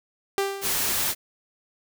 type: tone with exponential decay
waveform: sawtooth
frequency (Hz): 394.1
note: G4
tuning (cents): +9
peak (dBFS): -16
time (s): 0.38-0.98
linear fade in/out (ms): 0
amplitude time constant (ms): 130
type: noise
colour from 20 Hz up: white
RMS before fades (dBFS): -25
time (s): 0.61-1.15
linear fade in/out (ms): 50
effects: none